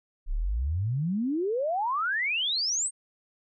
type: exponential sweep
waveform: sine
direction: up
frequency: 30 to 8760 Hz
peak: -25 dBFS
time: 0.26-2.91 s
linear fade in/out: 50 ms
effects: none